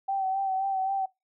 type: tone with vibrato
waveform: sine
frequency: 771 Hz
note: G5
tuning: 29 cents flat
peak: -25 dBFS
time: 0.08-1.06 s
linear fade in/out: 10 ms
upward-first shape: sine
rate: 3.8 Hz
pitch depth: 33 cents each way
effects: noise-tail reverb RT60 0.2 s tail -23 dB re dry